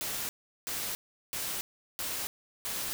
white noise bursts, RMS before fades -35 dBFS, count 5, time 0.01-2.93 s, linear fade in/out 0 ms, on 280 ms, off 380 ms, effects none

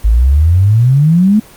sine exponential sweep, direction up, 51.7 to 220.8 Hz, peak -5 dBFS, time 0.04-1.4 s, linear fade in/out 10 ms, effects pink hiss -38 dBFS RMS until 1.56 s + Opus 24 kbps

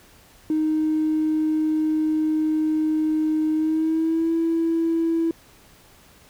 triangle tone with pitch glide, 311.1 to 329.6 Hz, D#4 to E4, 0 to 0 cents, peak -15 dBFS, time 0.5-5.31 s, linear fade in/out 2 ms, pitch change +100 cents, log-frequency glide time 3.53-4.32 s, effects tanh soft clip ceiling -16 dBFS + pink hiss -52 dBFS RMS until 6.29 s

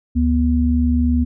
sine tone pair together, 73.42 / 243.5 Hz, D2 / B3, 0 / -24 cents, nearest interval octave + major sixth, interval 2076 cents, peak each -16 dBFS, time 0.15-1.25 s, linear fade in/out 20 ms, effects none

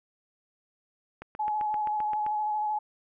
click train, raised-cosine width 0.5 ms, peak -25 dBFS, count 9, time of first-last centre 1.22-2.264 s, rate 7.66 Hz
sine tone with vibrato, 848 Hz, G#5, 36 cents sharp, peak -26 dBFS, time 1.39-2.79 s, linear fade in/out 10 ms, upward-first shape square, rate 13 Hz, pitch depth 16 cents each way
effects none

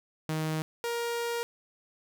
sawtooth tone pair in turn, 157 / 470.5 Hz, D#3 / A#4, +16 / +16 cents, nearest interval octave + perfect fifth, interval 1900 cents, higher second, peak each -25 / -26 dBFS, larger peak first, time 0.29-0.62 / 0.84-1.43 s, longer second, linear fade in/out 0 ms, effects none

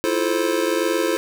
square chord, F major seventh, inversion third, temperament just, 327.4 / 349.2 / 436.5 / 523.8 Hz, E4 / F4 / A4 / C5, -12 / 0 / -14 / +2 cents, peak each -25 dBFS, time 0.04-1.17 s, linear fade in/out 0 ms, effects none

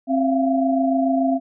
sine tone cluster, 266.1 / 677 / 704 Hz, C4 / E5 / F5, +29 / +46 / +14 cents, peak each -18 / -21 / -27 dBFS, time 0.07-1.4 s, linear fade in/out 50 ms, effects none

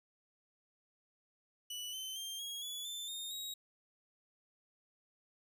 sawtooth tone with pitch steps, 2960 / 3068 / 3180 / 3296 / 3416 / 3540 / 3670 / 3803 Hz, F#7 / G7 / G7 / G#7 / G#7 / A7 / A#7 / A#7, 0 / -38 / +24 / -14 / +48 / +10 / -28 / +34 cents, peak -38 dBFS, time 1.7-3.54 s, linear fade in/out 5 ms, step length 230 ms, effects none

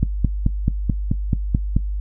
click train, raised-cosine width 5 ms, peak -5 dBFS, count 9, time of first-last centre 0.03-1.765 s, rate 4.61 Hz, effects noise-tail reverb RT60 0.1 s tail -17 dB re dry + added 50 Hz sine -21 dBFS peak until 2 s

